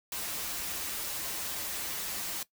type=noise with comb filter; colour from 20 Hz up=white; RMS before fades=-36 dBFS; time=0.12-2.43 s; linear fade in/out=2 ms; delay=8 ms; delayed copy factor=-0.7; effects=noise-tail reverb RT60 0.1 s tail -18 dB re dry